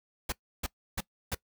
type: noise bursts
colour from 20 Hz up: pink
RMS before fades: -32 dBFS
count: 4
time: 0.29-1.348 s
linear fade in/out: 5 ms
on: 32 ms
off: 310 ms
effects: noise-tail reverb RT60 0.1 s tail -21 dB re dry